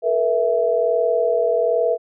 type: chord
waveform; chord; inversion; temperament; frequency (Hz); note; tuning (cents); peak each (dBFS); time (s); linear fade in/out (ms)
sine; A suspended second; none; equal with one note detuned; 440 / 481.2 / 659.3; A4 / B4 / E5; 0 / -45 / 0; -23 / -19 / -19; 0.02-1.98; 50
effects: none